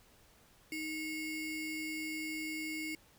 square ring-modulated tone, 1244.5 Hz, D#6, in tune, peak -35 dBFS, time 0.72-2.95 s, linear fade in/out 2 ms, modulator 933 Hz, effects pink hiss -64 dBFS RMS until 3.18 s

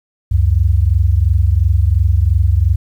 sine tone pair together, 69.6 / 92.48 Hz, C#2 / F#2, +8 / 0 cents, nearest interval perfect fourth, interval 492 cents, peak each -12 dBFS, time 0.31-2.76 s, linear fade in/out 10 ms, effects 8-bit

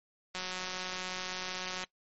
click train, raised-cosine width 0.2 ms, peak -20 dBFS, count 275, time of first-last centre 0.35-1.839 s, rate 184 Hz, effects noise-tail reverb RT60 0.1 s tail -20 dB re dry + MP3 32 kbps

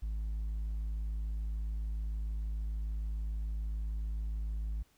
triangle tone with hard clipping, 53.4 Hz, G#1, 49 cents sharp, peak -32 dBFS, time 0.02-4.83 s, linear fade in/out 10 ms, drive 1 dB, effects pink hiss -69 dBFS RMS until 4.97 s

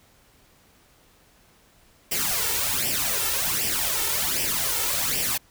white noise with flanger, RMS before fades -25 dBFS, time 2.11-5.38 s, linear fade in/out 10 ms, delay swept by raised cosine 0.37 to 2.27 ms, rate 1.3 Hz, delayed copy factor +0.7, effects pink hiss -58 dBFS RMS until 5.5 s

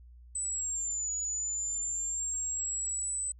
sine exponential two-way sweep, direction down then up, 8060 to 6850 to 8060 Hz, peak -31 dBFS, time 0.35-3.32 s, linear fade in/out 5 ms, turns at 1.13 s, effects added 60 Hz sine -50 dBFS peak until 3.39 s

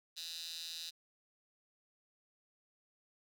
15% pulse tone with high-pass filter, 164.81 Hz, E3, in tune, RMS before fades -45 dBFS, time 0.16-0.91 s, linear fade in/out 20 ms, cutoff 4100 Hz, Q 4.6, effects none

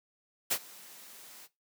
white noise with ADSR envelope, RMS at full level -27 dBFS, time 0.5-1.48 s, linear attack 18 ms, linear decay 63 ms, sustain -24 dB, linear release 35 ms, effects noise-tail reverb RT60 0.2 s tail -17 dB re dry + high-pass 200 Hz 12 dB/octave

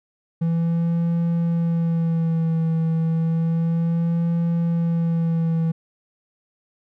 triangle tone with vibrato, 165.7 Hz, E3, 9 cents sharp, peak -16 dBFS, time 0.41-5.72 s, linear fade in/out 10 ms, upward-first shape sine, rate 0.31 Hz, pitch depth 33 cents each way, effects none

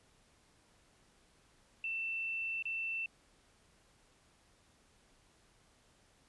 sine tone with dropouts, 2676 Hz, E7, 25 cents sharp, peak -35 dBFS, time 1.84-3.06 s, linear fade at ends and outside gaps 2 ms, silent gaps 2.625-2.654 s, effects pink hiss -68 dBFS RMS until 6.28 s + resampled to 24000 Hz

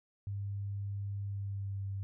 sine tone with pitch glide, 100 to 98.11 Hz, G2 to G2, +35 to +2 cents, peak -35 dBFS, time 0.27-2.03 s, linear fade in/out 0 ms, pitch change -33 cents, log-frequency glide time 1.26-1.86 s, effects none

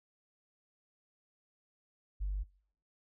sine tone, 48.76 Hz, G1, 8 cents flat, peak -31 dBFS, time 2.2-2.44 s, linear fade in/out 20 ms, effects noise-tail reverb RT60 0.6 s tail -25 dB re dry + tanh soft clip ceiling -28 dBFS

